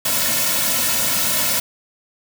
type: noise with comb filter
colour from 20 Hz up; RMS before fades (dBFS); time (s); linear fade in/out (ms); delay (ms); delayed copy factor
white; -19; 0.05-1.6; 5; 2.5; -1
effects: none